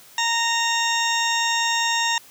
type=harmonic tone; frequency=925 Hz; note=A#5; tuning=14 cents flat; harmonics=1 / 2 / 3 / 4 / 6 / 7 / 8; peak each=-24 / -25 / -28 / -26 / -29 / -33 / -31 dBFS; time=0.18-2.18 s; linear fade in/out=2 ms; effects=white hiss -48 dBFS RMS until 2.3 s + high-pass 80 Hz 12 dB/octave